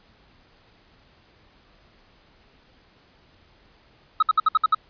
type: tone bursts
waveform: triangle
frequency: 1278 Hz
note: D#6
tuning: 46 cents sharp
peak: -12 dBFS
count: 7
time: 4.2-4.748 s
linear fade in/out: 5 ms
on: 26 ms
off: 61 ms
effects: pink hiss -57 dBFS RMS until 4.89 s + resampled to 11025 Hz